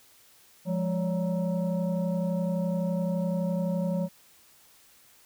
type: tone with frequency modulation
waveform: sine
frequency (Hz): 174.61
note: F3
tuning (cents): 0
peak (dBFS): -25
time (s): 0.65-4.09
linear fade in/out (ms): 50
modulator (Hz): 381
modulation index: 0.94
effects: white hiss -58 dBFS RMS until 5.25 s